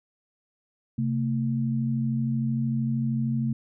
sine tone pair together, 132.64 / 225.7 Hz, C3 / A3, +24 / +44 cents, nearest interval major sixth, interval 920 cents, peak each -26 / -26 dBFS, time 0.98-3.53 s, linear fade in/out 5 ms, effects none

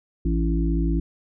harmonic tone, 55.6 Hz, A1, 19 cents sharp, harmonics 1 / 3 / 5 / 6, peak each -21 / -26 / -28 / -29 dBFS, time 0.25-1 s, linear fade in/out 5 ms, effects none

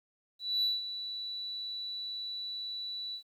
sine tone with ADSR envelope, 3951 Hz, B7, in tune, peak -24 dBFS, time 0.39-3.23 s, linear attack 240 ms, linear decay 180 ms, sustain -12 dB, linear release 89 ms, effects tanh soft clip ceiling -24 dBFS + 11-bit

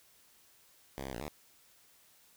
5% pulse tone with pitch steps, 67.8 / 67.1 / 57.3 / 75.3 Hz, C#2 / C2 / A#1 / D2, -38 / +44 / -29 / +44 cents, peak -28 dBFS, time 0.98-1.28 s, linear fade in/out 0 ms, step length 75 ms, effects white hiss -64 dBFS RMS until 2.36 s

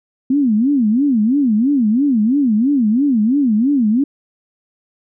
sine tone with vibrato, 246.9 Hz, B3, in tune, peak -11 dBFS, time 0.3-4.04 s, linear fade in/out 5 ms, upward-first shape sine, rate 3 Hz, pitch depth 290 cents each way, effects none

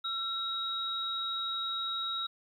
sine tone pair together, 1347 / 3810 Hz, E6 / A#7, +37 / +37 cents, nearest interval octave + tritone, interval 1800 cents, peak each -37 / -33 dBFS, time 0.04-2.27 s, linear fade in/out 10 ms, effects 11-bit

